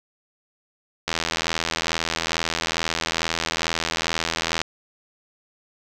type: click train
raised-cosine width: 0.2 ms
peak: -5 dBFS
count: 292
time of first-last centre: 1.08-4.616 s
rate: 82.3 Hz
effects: none